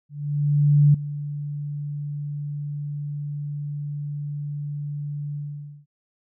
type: tone with ADSR envelope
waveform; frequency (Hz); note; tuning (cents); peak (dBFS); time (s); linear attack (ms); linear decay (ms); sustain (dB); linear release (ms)
sine; 145.8; D3; -12; -11; 0.09-5.86; 850; 6; -16; 500
effects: none